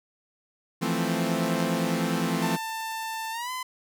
sawtooth chord, F major seventh, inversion third, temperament equal, 164.81 / 174.61 / 220 / 261.6 Hz, E3 / F3 / A3 / C4, 0 / 0 / 0 / 0 cents, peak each -26 dBFS, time 0.81-2.57 s, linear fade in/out 20 ms
sawtooth tone with pitch glide, 891 to 1017.6 Hz, A5 to C6, +22 to -48 cents, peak -27 dBFS, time 2.42-3.63 s, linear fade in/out 5 ms, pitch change +230 cents, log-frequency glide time 3.31-3.51 s
effects none

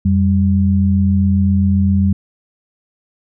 sine tone pair together, 88.42 / 196 Hz, F2 / G3, +22 / 0 cents, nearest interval octave + major second, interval 1378 cents, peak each -13 dBFS, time 0.05-2.13 s, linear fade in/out 5 ms, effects none

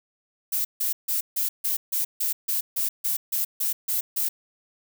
violet noise bursts, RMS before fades -25 dBFS, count 14, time 0.52-4.29 s, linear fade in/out 10 ms, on 130 ms, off 150 ms, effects none

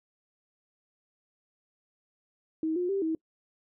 sine tone with pitch steps, 318.1 / 356.8 / 392.7 / 320.8 Hz, D#4 / F4 / G4 / E4, +38 / +37 / +3 / -47 cents, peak -26 dBFS, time 2.63-3.15 s, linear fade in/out 2 ms, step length 130 ms, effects noise-tail reverb RT60 0.1 s tail -25 dB re dry

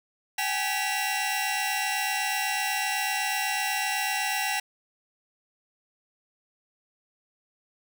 sawtooth tone cluster, 769 / 837 / 1959 / 2742 Hz, G5 / G#5 / B6 / F7, -33 / +13 / -15 / -32 cents, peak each -28 dBFS, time 0.38-4.6 s, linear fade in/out 5 ms, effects none

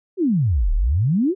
sine exponential two-way sweep, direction down then up, 408 to 34.71 to 408 Hz, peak -15 dBFS, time 0.17-1.35 s, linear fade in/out 50 ms, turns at 0.73 s, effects none

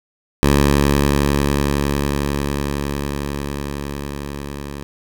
10% pulse tone with level ramp, 71 Hz, C#2, 42 cents sharp, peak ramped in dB -3 to -20 dBFS, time 0.43-4.83 s, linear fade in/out 0 ms, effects none

